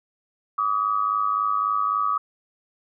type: tone pair together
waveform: sine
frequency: 1153 / 1256.7 Hz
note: D6 / D#6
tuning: -32 / +17 cents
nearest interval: minor second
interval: 149 cents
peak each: -23 dBFS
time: 0.58-2.18 s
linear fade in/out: 5 ms
effects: none